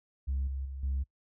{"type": "tone with level steps", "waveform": "sine", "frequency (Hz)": 67.5, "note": "C#2", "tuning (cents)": -45, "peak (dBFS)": [-27, -32, -37, -27], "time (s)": [0.27, 1.04], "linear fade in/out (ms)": 20, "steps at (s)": [0.47, 0.65, 0.83], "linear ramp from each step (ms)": 5, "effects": ["noise-tail reverb RT60 0.1 s tail -24 dB re dry", "tanh soft clip ceiling -26 dBFS"]}